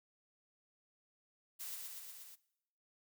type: noise with echo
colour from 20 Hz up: blue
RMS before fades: -45 dBFS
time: 1.59-1.76 s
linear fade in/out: 20 ms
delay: 120 ms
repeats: 5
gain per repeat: -2 dB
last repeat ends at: 2.36 s
effects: noise-tail reverb RT60 0.8 s tail -20 dB re dry